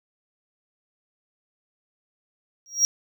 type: tone with exponential growth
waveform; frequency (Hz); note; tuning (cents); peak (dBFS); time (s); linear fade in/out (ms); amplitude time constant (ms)
triangle; 5650; F8; +19; -11; 2.66-2.85; 0; 40
effects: none